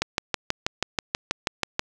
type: click train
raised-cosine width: 0.2 ms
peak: -5 dBFS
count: 12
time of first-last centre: 0.02-1.794 s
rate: 6.2 Hz
effects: none